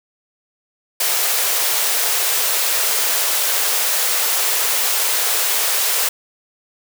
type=high-pass noise; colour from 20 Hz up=white; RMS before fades=-18 dBFS; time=1-6.09 s; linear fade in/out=5 ms; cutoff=400 Hz; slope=48 dB/octave; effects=none